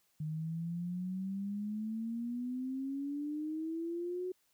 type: exponential sweep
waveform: sine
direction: up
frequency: 152.4 to 370 Hz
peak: -35 dBFS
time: 0.2-4.32 s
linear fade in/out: 5 ms
effects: white hiss -74 dBFS RMS until 4.53 s